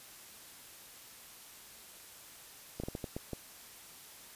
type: slowing click train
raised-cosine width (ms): 2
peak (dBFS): -24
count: 7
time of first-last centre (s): 2.8-3.333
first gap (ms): 36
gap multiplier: 1.36
effects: white hiss -53 dBFS RMS until 4.35 s + resampled to 32000 Hz